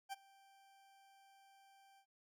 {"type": "tone with ADSR envelope", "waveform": "40% pulse", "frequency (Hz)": 784, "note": "G5", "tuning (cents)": 0, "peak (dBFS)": -40, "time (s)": [0.09, 2.06], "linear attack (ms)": 36, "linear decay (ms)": 22, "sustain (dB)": -24, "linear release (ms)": 78, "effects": ["noise-tail reverb RT60 0.2 s tail -19 dB re dry"]}